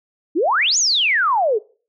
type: exponential two-way sweep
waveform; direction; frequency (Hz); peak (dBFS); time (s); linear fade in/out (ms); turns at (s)
sine; up then down; 285.4 to 7040 to 397.4; -14; 0.35-1.59; 20; 0.78
effects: noise-tail reverb RT60 0.4 s tail -22 dB re dry